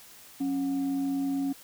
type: tone with frequency modulation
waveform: sine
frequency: 274.5 Hz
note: C#4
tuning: 17 cents flat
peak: -26 dBFS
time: 0.4-1.53 s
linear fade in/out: 10 ms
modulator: 453 Hz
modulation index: 0.27
effects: white hiss -51 dBFS RMS until 1.63 s